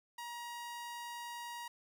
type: tone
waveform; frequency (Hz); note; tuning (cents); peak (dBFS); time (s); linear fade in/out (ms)
sawtooth; 950; A#5; +33; -39; 0.18-1.68; 5
effects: none